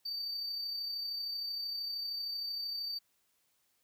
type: tone with amplitude modulation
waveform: triangle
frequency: 4607 Hz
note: D8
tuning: 34 cents flat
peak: -33 dBFS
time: 0.05-2.99 s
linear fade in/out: 10 ms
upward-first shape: sine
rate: 33 Hz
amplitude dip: 35%
effects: white hiss -75 dBFS RMS until 3.83 s